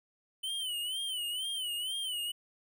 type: tone with vibrato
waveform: square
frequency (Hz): 3024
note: F#7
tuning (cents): +37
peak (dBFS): -34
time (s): 0.43-2.32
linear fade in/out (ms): 10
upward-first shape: sine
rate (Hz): 2.1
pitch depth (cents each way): 110
effects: none